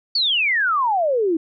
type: exponential sweep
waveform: sine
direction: down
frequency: 4603 to 311.1 Hz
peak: -16 dBFS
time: 0.15-1.37 s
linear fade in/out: 5 ms
effects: none